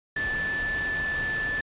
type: tone in noise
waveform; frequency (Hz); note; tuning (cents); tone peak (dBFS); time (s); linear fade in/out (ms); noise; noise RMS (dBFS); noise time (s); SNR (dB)
sine; 1749; A6; -11; -26; 0.16-1.61; 5; pink; -36; 0.16-1.61; +7
effects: resampled to 8000 Hz